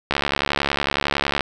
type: click train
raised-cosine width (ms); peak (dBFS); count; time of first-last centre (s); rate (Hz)
0.3; -3; 93; 0.11-1.408; 70.9
effects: none